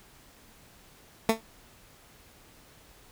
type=tone with exponential decay; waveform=15% pulse; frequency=223.6 Hz; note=A3; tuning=28 cents sharp; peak=-11 dBFS; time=1.29-1.41 s; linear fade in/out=2 ms; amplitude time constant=25 ms; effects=pink hiss -56 dBFS RMS until 3.11 s